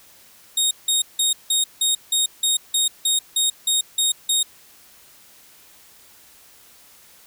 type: tone bursts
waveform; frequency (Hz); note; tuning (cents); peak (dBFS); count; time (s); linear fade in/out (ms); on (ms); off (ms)
20% pulse; 3729; A#7; 0; -11; 13; 0.57-4.43; 5; 140; 170
effects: white hiss -50 dBFS RMS until 7.26 s